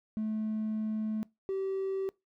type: tone pair in turn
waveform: triangle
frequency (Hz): 216.8 / 385.6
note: A3 / G4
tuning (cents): -25 / -28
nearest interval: minor seventh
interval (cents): 997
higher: second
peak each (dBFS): -27 / -27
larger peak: neither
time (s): 0.17-1.23 / 1.49-2.09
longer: first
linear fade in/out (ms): 0
effects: noise-tail reverb RT60 0.2 s tail -24 dB re dry + tanh soft clip ceiling -26 dBFS